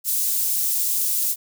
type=high-pass noise; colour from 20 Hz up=white; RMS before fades=-22 dBFS; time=0.04-1.36 s; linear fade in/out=50 ms; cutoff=7600 Hz; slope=12 dB/octave; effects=none